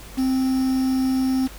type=tone with quantisation; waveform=triangle; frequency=261.6 Hz; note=C4; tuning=in tune; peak=-16 dBFS; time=0.17-1.48 s; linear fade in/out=20 ms; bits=6; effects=added 50 Hz sine -41 dBFS peak until 1.58 s + pink hiss -42 dBFS RMS until 1.58 s